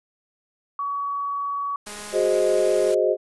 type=tone; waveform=sine; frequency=1131 Hz; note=C#6; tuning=34 cents sharp; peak=-24 dBFS; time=0.79-1.76 s; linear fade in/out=2 ms
type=noise; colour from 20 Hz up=white; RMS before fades=-36 dBFS; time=1.86-2.95 s; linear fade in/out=10 ms
type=click train; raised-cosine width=0.5 ms; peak=-26 dBFS; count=217; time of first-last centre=1.87-2.908 s; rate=208 Hz
type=chord; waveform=sine; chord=Ab dominant seventh; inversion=third; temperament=equal; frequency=370 / 415.3 / 523.3 / 622.3 Hz; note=Gb4 / Ab4 / C5 / Eb5; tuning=0 / 0 / 0 / 0 cents; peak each=-23 / -23 / -23 / -22 dBFS; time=2.12-3.17 s; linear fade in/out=50 ms
effects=resampled to 24000 Hz